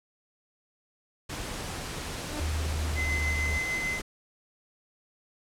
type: noise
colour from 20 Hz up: pink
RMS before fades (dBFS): -36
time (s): 1.29-4.02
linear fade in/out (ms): 10
type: tone with exponential growth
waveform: sawtooth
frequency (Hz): 299.9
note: D4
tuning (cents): +36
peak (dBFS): -28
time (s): 2.09-2.4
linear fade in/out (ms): 0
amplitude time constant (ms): 66
type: tone with pitch glide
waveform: sine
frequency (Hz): 77.5 to 75.69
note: D#2 to D#2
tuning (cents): -6 to -47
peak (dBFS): -28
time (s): 2.39-3.59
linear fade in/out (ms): 20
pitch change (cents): -41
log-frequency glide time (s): 2.86-2.94
type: tone with tremolo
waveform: triangle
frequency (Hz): 2050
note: C7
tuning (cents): -36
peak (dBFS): -26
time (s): 2.95-4.01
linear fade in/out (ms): 50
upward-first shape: sine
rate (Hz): 6.7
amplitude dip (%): 30
effects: low-pass 10000 Hz 12 dB/octave